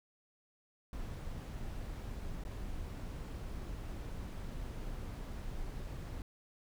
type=noise with dropouts; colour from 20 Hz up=brown; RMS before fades=-42 dBFS; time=0.93-6.22 s; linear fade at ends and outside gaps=1 ms; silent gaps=2.438-2.45 s; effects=none